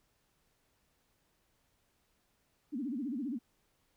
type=tone with vibrato; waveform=sine; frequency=261.6 Hz; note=C4; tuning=in tune; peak=-34 dBFS; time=2.72-3.39 s; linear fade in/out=20 ms; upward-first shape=sine; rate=15 Hz; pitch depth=250 cents each way; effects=pink hiss -75 dBFS RMS until 3.96 s